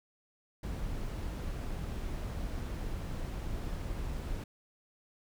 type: noise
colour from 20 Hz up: brown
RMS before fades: -37 dBFS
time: 0.63-4.44 s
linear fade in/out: 5 ms
effects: none